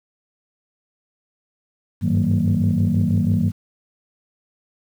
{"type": "tone cluster", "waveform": "sine", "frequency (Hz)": [96.8, 102.9, 158.6, 188.6, 231.4], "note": ["G2", "G#2", "D#3", "F#3", "A#3"], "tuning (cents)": [-21, -16, 33, 33, -13], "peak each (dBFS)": -21, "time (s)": [2.01, 3.52], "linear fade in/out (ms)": 50, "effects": ["tanh soft clip ceiling -9 dBFS", "8-bit"]}